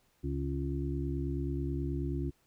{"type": "harmonic tone", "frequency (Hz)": 69.3, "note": "C#2", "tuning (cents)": 0, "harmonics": [1, 2, 4, 5], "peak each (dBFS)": [-35, -36, -38, -39], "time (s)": [0.23, 2.31], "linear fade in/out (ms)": 20, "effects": ["pink hiss -71 dBFS RMS until 2.46 s"]}